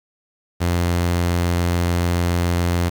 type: tone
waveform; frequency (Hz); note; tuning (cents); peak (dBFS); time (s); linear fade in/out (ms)
sawtooth; 87; F2; -6; -13; 0.6-2.9; 20
effects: 7-bit